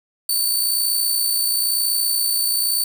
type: tone with amplitude modulation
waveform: 10% pulse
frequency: 4527 Hz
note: C#8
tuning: 36 cents sharp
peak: -9 dBFS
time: 0.29-2.84 s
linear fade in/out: 5 ms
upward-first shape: sine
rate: 61 Hz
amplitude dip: 40%
effects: 7-bit